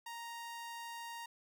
sawtooth tone, 933 Hz, A#5, 1 cent sharp, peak -40 dBFS, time 0.06-1.26 s, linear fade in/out 5 ms, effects none

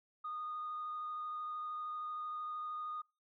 sine tone with vibrato, 1231 Hz, D#6, 19 cents flat, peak -38 dBFS, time 0.24-3.02 s, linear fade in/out 10 ms, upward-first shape sine, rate 13 Hz, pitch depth 9 cents each way, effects noise-tail reverb RT60 0.3 s tail -26 dB re dry + tanh soft clip ceiling -35 dBFS

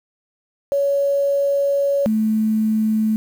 sine tone pair in turn, 561 / 217.8 Hz, C#5 / A3, +21 / -17 cents, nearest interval octave + major third, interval 1638 cents, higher first, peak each -15 dBFS, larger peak neither, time 0.72-2.06 / 2.06-3.16 s, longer first, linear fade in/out 0 ms, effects 7-bit

